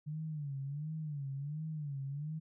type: tone with vibrato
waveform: sine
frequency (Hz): 146.83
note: D3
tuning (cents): 0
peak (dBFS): -37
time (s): 0.06-2.4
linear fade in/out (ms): 20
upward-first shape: sine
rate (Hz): 1.4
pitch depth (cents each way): 130
effects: none